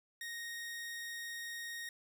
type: tone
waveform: sawtooth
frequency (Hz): 1864.7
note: A#6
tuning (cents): 0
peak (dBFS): -38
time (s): 0.21-1.89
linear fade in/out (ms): 2
effects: none